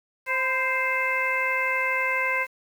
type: harmonic tone with a mistuned harmonic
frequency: 524 Hz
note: C5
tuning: 2 cents sharp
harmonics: 1 / 2 / 3 / 4 / 5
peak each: -32 / -29 / -30 / -25 / -31 dBFS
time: 0.26-2.47 s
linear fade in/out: 50 ms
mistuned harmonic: 2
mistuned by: -52 cents
effects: 8-bit